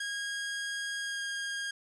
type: tone with pitch glide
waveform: sawtooth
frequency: 1635 to 1622.8 Hz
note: G#6 to G#6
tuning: -28 to -41 cents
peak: -30 dBFS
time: 0-1.71 s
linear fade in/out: 5 ms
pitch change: -13 cents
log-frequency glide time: 1-1.22 s
effects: resampled to 22050 Hz